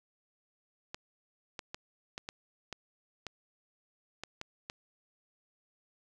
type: clicks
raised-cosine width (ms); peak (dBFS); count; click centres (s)
0.2; -22; 10; 0.945 / 1.592 / 1.745 / 2.179 / 2.289 / 2.727 / 3.267 / 4.236 / 4.414 / 4.699
effects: none